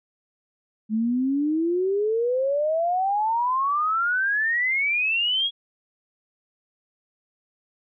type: exponential sweep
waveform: sine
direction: up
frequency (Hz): 212.3 to 3356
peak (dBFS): -20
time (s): 0.89-5.51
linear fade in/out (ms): 50
effects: none